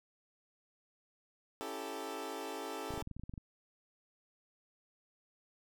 20% pulse chord, A dominant seventh, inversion first, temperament equal, 277.2 / 329.6 / 392 / 440 Hz, C#4 / E4 / G4 / A4, 0 / 0 / 0 / 0 cents, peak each -42 / -42 / -41 / -39 dBFS, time 1.61-3.02 s, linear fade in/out 0 ms
clicks, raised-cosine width 5 ms, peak -32 dBFS, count 12, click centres 2.906 / 2.939 / 2.977 / 3.024 / 3.074 / 3.113 / 3.166 / 3.196 / 3.236 / 3.295 / 3.338 / 3.378 s
effects none

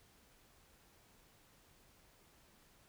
silence, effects pink hiss -67 dBFS RMS until 2.88 s

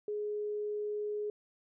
sine tone, 418.4 Hz, G#4, 13 cents sharp, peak -33 dBFS, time 0.08-1.3 s, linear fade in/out 2 ms, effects none

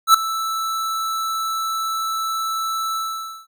square tone with ADSR envelope, 1318.5 Hz, E6, in tune, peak -6 dBFS, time 0.07-3.47 s, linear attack 73 ms, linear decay 3 ms, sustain -16 dB, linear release 510 ms, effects none

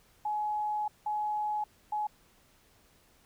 sine tone bursts at uneven times, 844 Hz, G#5, 28 cents sharp, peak -29 dBFS, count 3, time 0.25-0.88 / 1.06-1.64 / 1.92-2.07 s, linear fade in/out 5 ms, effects pink hiss -64 dBFS RMS until 3.25 s

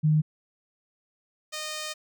sine / 5% pulse tone pair in turn, 153.8 / 615.2 Hz, D#3 / D#5, -20 / -20 cents, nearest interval 2 octaves, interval 2400 cents, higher second, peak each -18 / -21 dBFS, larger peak first, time 0.03-0.22 / 1.52-1.94 s, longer second, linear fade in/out 20 ms, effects none

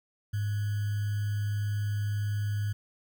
sine tone with sample-and-hold, 103.4 Hz, G#2, 7 cents flat, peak -27 dBFS, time 0.33-2.73 s, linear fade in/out 10 ms, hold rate 1575 Hz, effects none

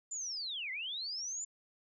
sine linear two-way sweep, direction down then up, 7220 to 1973 to 7220 Hz, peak -37 dBFS, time 0.11-1.45 s, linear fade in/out 10 ms, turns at 0.71 s, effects none

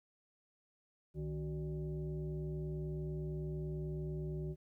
sine tone with frequency modulation, 154 Hz, D#3, 17 cents flat, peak -37 dBFS, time 1.14-4.56 s, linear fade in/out 50 ms, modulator 219 Hz, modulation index 0.95, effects 13-bit

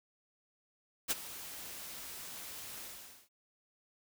white noise with ADSR envelope, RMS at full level -30 dBFS, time 1.08-3.29 s, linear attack 31 ms, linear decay 26 ms, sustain -16 dB, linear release 480 ms, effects none

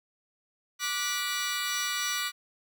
15% pulse tone cluster, 1172 / 1464 / 1953 Hz, D6 / F#6 / B6, -4 / -19 / -20 cents, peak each -27 dBFS, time 0.79-2.32 s, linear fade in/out 50 ms, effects none

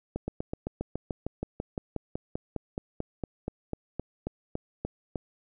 slowing click train, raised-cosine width 2 ms, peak -18 dBFS, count 26, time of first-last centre 0.16-5.158 s, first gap 120 ms, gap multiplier 1.04, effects none

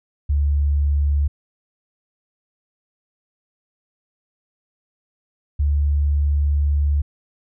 sine tone pair in turn, 72 / 72.46 Hz, D2 / D2, -34 / -23 cents, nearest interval unison, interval 11 cents, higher second, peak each -15 dBFS, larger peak neither, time 0.29-1.28 / 5.59-7.02 s, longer second, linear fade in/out 10 ms, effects none

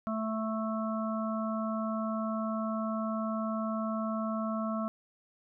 harmonic tone, 220 Hz, A3, in tune, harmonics 1 / 3 / 5 / 6, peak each -32 / -37 / -39 / -40 dBFS, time 0.07-4.88 s, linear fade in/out 0 ms, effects none

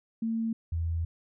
sine tone pair in turn, 226 / 82.96 Hz, A3 / E2, +47 / +12 cents, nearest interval octave + perfect fourth, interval 1735 cents, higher first, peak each -27 dBFS, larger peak neither, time 0.22-0.53 / 0.72-1.05 s, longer second, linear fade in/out 5 ms, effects none

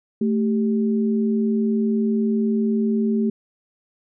sine tone pair together, 220 / 392 Hz, A3 / G4, 0 / 0 cents, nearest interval minor seventh, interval 1000 cents, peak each -18 / -25 dBFS, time 0.21-3.3 s, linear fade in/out 5 ms, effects none

